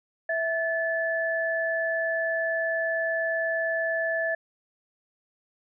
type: tone pair together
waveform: sine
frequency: 656 / 1735.7 Hz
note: E5 / A6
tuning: -9 / -24 cents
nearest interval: octave + perfect fourth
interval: 1685 cents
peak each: -27 dBFS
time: 0.29-4.35 s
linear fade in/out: 5 ms
effects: none